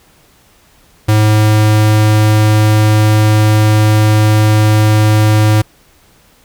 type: tone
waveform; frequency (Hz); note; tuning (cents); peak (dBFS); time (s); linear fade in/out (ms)
square; 107.2; A2; -45; -7; 1.08-5.62; 10
effects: pink hiss -48 dBFS RMS until 6.44 s